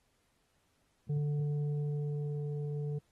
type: tone with frequency modulation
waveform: sine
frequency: 146.83 Hz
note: D3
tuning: in tune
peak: -31 dBFS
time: 1.09-2.99 s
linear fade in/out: 10 ms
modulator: 294 Hz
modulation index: 0.51
effects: pink hiss -75 dBFS RMS until 3.11 s + AAC 32 kbps